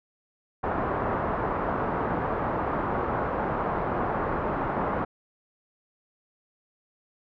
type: low-pass noise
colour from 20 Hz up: white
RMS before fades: -28 dBFS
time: 0.63-5.05 s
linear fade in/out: 10 ms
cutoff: 1200 Hz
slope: 24 dB/octave
effects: none